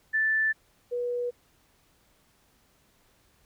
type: tone pair in turn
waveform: sine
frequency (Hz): 1760 / 486.2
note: A6 / B4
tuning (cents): 0 / -27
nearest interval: octave + minor seventh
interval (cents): 2227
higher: first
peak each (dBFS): -22 / -27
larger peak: first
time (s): 0.13-0.53 / 0.91-1.31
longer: neither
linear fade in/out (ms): 20
effects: pink hiss -65 dBFS RMS until 3.45 s